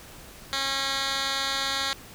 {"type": "tone with band-pass filter", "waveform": "10% pulse", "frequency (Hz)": 272.2, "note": "C#4", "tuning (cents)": -31, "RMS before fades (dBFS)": -28, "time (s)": [0.53, 1.93], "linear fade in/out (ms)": 0, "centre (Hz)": 3600, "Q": 1.4, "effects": ["pink hiss -46 dBFS RMS until 2.14 s"]}